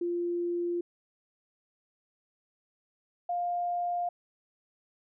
sine tone pair in turn, 347.3 / 703.3 Hz, F4 / F5, -10 / +12 cents, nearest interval octave, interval 1222 cents, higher second, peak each -28 dBFS, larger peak neither, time 0.01-0.81 / 3.29-4.09 s, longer neither, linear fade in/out 5 ms, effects none

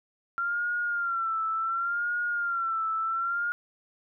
sine tone with vibrato, 1375 Hz, F6, 27 cents flat, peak -26 dBFS, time 0.38-3.52 s, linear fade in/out 0 ms, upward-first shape sine, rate 0.69 Hz, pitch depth 74 cents each way, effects none

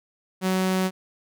sawtooth tone, 187.1 Hz, F#3, 20 cents sharp, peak -17 dBFS, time 0.41-0.91 s, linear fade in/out 50 ms, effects none

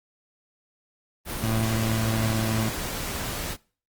pink noise, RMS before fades -31 dBFS, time 1.25-3.57 s, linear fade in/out 50 ms
25% pulse tone with pitch glide, 111.4 to 110.44 Hz, A2 to A2, +22 to +7 cents, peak -20 dBFS, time 1.43-2.69 s, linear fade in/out 5 ms, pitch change -15 cents, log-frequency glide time 2.02-2.51 s
effects noise-tail reverb RT60 0.4 s tail -23 dB re dry + Opus 32 kbps

